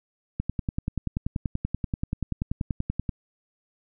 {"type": "click train", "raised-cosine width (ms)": 5, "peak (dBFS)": -14, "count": 29, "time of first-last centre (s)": [0.4, 3.092], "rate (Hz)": 10.4, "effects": []}